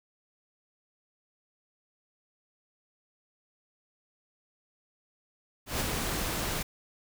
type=noise with ADSR envelope; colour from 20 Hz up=pink; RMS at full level=-29 dBFS; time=5.66-6.63 s; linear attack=140 ms; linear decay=25 ms; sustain=-3 dB; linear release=8 ms; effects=none